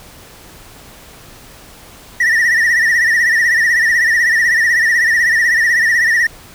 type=tone with vibrato; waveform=triangle; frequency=1864.7 Hz; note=A#6; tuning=in tune; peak=-8 dBFS; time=2.2-6.27 s; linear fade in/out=5 ms; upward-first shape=triangle; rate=16 Hz; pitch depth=110 cents each way; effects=pink hiss -39 dBFS RMS until 6.54 s